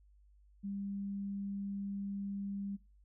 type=tone; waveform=sine; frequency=199 Hz; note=G3; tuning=26 cents sharp; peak=-37 dBFS; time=0.63-2.77 s; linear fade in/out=20 ms; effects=noise-tail reverb RT60 0.3 s tail -23 dB re dry + added 50 Hz sine -61 dBFS peak until 3.04 s